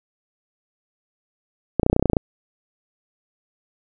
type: clicks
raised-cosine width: 2 ms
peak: -3 dBFS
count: 12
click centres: 1.797 / 1.832 / 1.864 / 1.899 / 1.93 / 1.964 / 1.996 / 2.026 / 2.057 / 2.099 / 2.133 / 2.168 s
effects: none